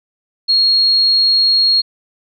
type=tone; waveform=sine; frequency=4285 Hz; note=C8; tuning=40 cents sharp; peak=-9 dBFS; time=0.48-1.82 s; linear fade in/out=20 ms; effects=none